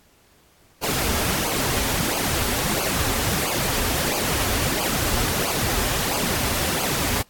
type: noise with flanger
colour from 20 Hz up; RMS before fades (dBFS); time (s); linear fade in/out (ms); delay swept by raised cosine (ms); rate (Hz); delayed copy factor
pink; -23; 0.82-7.23; 20; 0.53 to 6.43; 1.5; -0.75
effects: pink hiss -57 dBFS RMS until 7.29 s + AAC 64 kbps